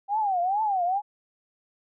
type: tone with vibrato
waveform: sine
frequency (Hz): 781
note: G5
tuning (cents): -7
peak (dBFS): -22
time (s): 0.08-1.02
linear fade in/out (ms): 50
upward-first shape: triangle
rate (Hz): 2.3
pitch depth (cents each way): 230
effects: none